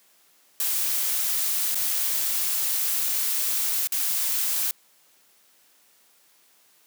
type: noise with dropouts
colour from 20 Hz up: blue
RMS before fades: -25 dBFS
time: 0.6-4.71 s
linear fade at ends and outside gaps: 1 ms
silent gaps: 1.746-1.754 / 3.872-3.921 s
effects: white hiss -60 dBFS RMS until 6.86 s + high-pass 200 Hz 12 dB/octave